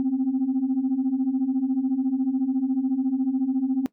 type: beating tone pair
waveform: sine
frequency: 252.9 / 266.9 Hz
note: B3 / C4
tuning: +41 / +35 cents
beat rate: 14 Hz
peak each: -25 / -21 dBFS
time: 0-3.86 s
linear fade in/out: 0 ms
effects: noise-tail reverb RT60 0.1 s tail -20 dB re dry + tanh soft clip ceiling -16 dBFS